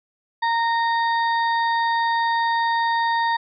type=harmonic tone; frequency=925 Hz; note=A#5; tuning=14 cents flat; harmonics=1 / 2 / 4 / 5; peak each=-19 / -25 / -33 / -38 dBFS; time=0.42-3.37 s; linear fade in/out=10 ms; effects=none